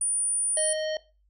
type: tone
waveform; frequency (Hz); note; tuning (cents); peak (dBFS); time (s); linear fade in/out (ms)
sine; 9397; D9; 0; -24; 0.01-0.73; 2
type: harmonic tone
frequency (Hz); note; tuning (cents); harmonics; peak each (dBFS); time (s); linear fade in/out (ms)
622.3; D#5; 0; 1 / 3 / 5 / 7 / 9; -27 / -39 / -38 / -41 / -47; 0.57-0.97; 2
effects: noise-tail reverb RT60 0.3 s tail -18 dB re dry + added 50 Hz sine -62 dBFS peak until 1.29 s